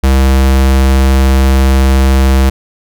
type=tone; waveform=square; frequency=66.5 Hz; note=C2; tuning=29 cents sharp; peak=-6 dBFS; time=0.03-2.5 s; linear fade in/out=10 ms; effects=none

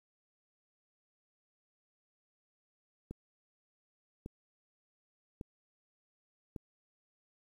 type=click train; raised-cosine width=3 ms; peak=-29 dBFS; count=4; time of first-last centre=3.11-6.562 s; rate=0.869 Hz; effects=10-bit

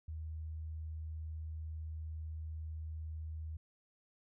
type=tone; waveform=sine; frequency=78.9 Hz; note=D#2; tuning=25 cents sharp; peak=-40 dBFS; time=0.08-3.57 s; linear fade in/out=5 ms; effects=none

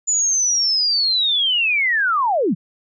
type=linear sweep; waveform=sine; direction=down; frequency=7040 to 137.8 Hz; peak=-15 dBFS; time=0.07-2.55 s; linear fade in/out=20 ms; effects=none

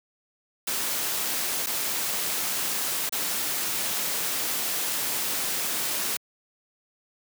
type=noise with dropouts; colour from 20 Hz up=white; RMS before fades=-28 dBFS; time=0.67-6.17 s; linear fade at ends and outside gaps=5 ms; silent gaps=1.662-1.668 / 3.093-3.123 s; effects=high-pass 150 Hz 12 dB/octave

